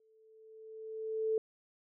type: tone with exponential growth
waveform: sine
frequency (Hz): 440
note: A4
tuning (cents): 0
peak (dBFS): -27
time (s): 0-1.38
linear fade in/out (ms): 2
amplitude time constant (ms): 300
effects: none